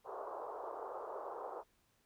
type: band-pass noise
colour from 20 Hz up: pink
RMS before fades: -45 dBFS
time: 0.04-1.64 s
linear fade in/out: 50 ms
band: 400 to 1200 Hz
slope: 48 dB/octave
effects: pink hiss -75 dBFS RMS until 2.05 s